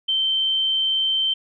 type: tone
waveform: sine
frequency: 3111 Hz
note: G7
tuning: 14 cents flat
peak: -18 dBFS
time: 0.08-1.34 s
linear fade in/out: 10 ms
effects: none